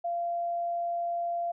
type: tone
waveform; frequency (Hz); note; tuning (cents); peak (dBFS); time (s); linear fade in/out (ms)
sine; 689; F5; -24; -28; 0.04-1.52; 10
effects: none